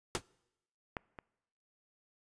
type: noise with exponential decay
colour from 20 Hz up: pink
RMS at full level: -28 dBFS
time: 0.15-0.22 s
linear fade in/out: 0 ms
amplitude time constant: 15 ms
type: clicks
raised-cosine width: 0.5 ms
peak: -21 / -30 dBFS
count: 2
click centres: 0.968 / 1.188 s
effects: noise-tail reverb RT60 0.9 s tail -25 dB re dry + resampled to 22050 Hz